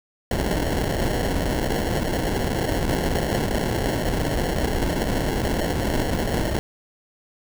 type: noise with sample-and-hold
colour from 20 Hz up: pink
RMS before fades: -23 dBFS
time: 0.31-6.59 s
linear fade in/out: 0 ms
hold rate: 1225 Hz
effects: none